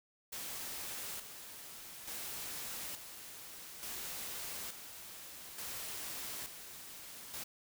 white noise with tremolo, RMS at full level -43 dBFS, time 0.32-7.44 s, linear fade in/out 10 ms, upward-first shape square, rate 0.57 Hz, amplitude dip 55%, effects none

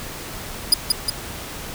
25% pulse tone with echo, 4944 Hz, D#8, 12 cents flat, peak -4 dBFS, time 0.72-0.74 s, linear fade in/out 5 ms, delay 180 ms, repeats 2, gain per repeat -4 dB, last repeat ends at 1.1 s, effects pink hiss -33 dBFS RMS until 1.74 s

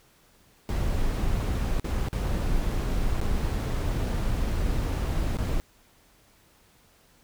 brown noise with dropouts, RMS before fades -26 dBFS, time 0.69-5.6 s, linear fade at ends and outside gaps 0 ms, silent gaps 1.797-1.844 / 2.085-2.129 / 3.204-3.214 / 5.371-5.387 s, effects pink hiss -60 dBFS RMS until 7.23 s

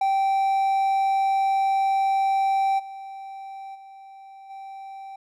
triangle tone with level steps, 779 Hz, G5, 11 cents flat, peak -17 / -33 / -40 / -34 dBFS, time 0.01-5.16 s, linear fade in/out 5 ms, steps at 2.78 / 3.74 / 4.49 s, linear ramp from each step 20 ms, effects none

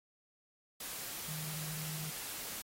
sine tone in noise, 155.56 Hz, D#3, in tune, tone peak -42 dBFS, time 1.28-2.1 s, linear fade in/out 5 ms, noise white, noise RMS -43 dBFS, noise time 0.8-2.62 s, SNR -2 dB, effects AAC 48 kbps

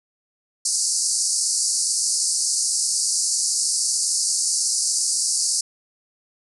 white band-pass noise, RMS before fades -22 dBFS, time 0.65-5.61 s, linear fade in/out 5 ms, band 4500 to 10000 Hz, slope 96 dB/octave, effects none

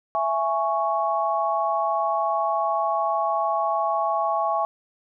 sine chord, C# minor, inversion first, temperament just, 665.2 / 831.5 / 1108.7 Hz, E5 / G#5 / C#6, +16 / +2 / 0 cents, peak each -25 dBFS, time 0.15-4.65 s, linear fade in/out 0 ms, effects none

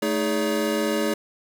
square tone cluster, 218.9 / 314.5 / 415.9 / 570 Hz, A3 / D#4 / G#4 / C#5, -9 / +19 / +2 / +48 cents, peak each -28 dBFS, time 0.02-1.14 s, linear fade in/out 5 ms, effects none

